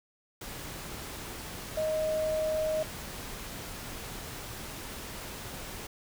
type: tone in noise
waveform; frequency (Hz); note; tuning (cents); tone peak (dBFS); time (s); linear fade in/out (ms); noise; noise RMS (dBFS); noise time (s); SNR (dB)
sine; 625; D#5; +8; -27; 1.77-2.83; 5; pink; -41; 0.41-5.87; +11
effects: none